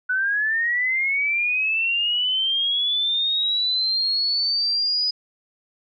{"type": "linear sweep", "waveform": "sine", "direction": "up", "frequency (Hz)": [1480, 4986], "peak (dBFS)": -19, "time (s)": [0.09, 5.11], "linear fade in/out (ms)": 10, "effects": []}